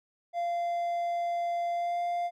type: tone with pitch glide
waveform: triangle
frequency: 691 to 697.8 Hz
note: F5 to F5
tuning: -19 to -2 cents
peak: -26 dBFS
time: 0.33-2.31 s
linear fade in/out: 50 ms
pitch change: +17 cents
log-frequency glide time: 1.72-2 s
effects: none